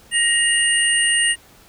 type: tone cluster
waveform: sine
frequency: 1877 / 2836 / 8860 Hz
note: A#6 / F7 / C#9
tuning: +11 / +26 / -2 cents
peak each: -19 dBFS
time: 0.11-1.36 s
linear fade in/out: 50 ms
effects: pink hiss -49 dBFS RMS until 1.68 s